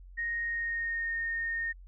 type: tone with pitch glide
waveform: sine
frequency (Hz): 1864.7 to 1840.1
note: A#6 to A#6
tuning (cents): 0 to -23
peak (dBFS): -30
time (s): 0.17-1.73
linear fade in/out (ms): 20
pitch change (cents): -23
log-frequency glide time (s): 0.43-1.15
effects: added 45 Hz sine -47 dBFS peak until 1.87 s